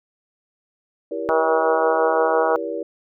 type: chord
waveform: sine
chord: E diminished seventh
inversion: none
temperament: just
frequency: 329.6 / 395.6 / 474.7 / 569.6 Hz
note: E4 / G4 / Bb4 / Db5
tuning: 0 / +16 / +31 / +47 cents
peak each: -30 / -31 / -28 / -30 dBFS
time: 1.11-2.83 s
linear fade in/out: 5 ms
type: harmonic tone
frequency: 160.2 Hz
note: E3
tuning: 49 cents flat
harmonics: 3 / 4 / 5 / 6 / 7 / 8 / 9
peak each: -20 / -22 / -24 / -26 / -27 / -28 / -29 dBFS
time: 1.29-2.56 s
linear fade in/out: 0 ms
effects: none